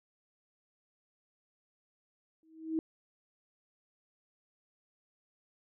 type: tone with exponential growth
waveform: sine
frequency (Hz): 320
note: D#4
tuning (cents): +49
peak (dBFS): -26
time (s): 2.43-2.79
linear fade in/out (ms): 1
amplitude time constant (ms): 77
effects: none